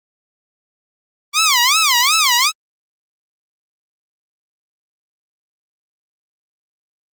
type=tone with vibrato; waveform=10% pulse; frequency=1118 Hz; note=C#6; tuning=14 cents sharp; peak=-3 dBFS; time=1.33-2.52 s; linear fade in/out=50 ms; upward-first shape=sine; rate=2.7 Hz; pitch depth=280 cents each way; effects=Opus 32 kbps